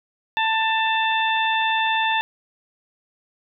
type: harmonic tone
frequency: 888 Hz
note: A5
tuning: 16 cents sharp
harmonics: 1 / 2 / 3 / 4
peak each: -21 / -24 / -26 / -27 dBFS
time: 0.37-2.21 s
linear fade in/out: 0 ms
effects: none